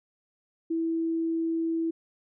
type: tone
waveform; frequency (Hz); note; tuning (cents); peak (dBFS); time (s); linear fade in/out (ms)
sine; 328.3; E4; -7; -25; 0.7-1.91; 10
effects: none